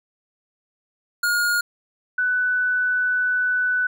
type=tone pair in turn; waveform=square / sine; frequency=1429 / 1493.2 Hz; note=F6 / F#6; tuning=+39 / +15 cents; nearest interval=minor second; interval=76 cents; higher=second; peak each=-19 / -18 dBFS; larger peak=second; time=1.23-1.61 / 2.18-3.87 s; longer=second; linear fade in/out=5 ms; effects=none